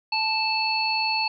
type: harmonic tone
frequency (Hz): 879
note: A5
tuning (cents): -2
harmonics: 1 / 3 / 5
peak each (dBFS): -26 / -26 / -26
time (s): 0.12-1.28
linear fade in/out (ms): 5
effects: none